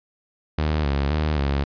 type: tone with vibrato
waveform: sawtooth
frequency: 73.2 Hz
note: D2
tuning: 5 cents flat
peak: -16 dBFS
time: 0.58-1.64 s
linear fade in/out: 5 ms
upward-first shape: square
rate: 1.9 Hz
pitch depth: 82 cents each way
effects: resampled to 11025 Hz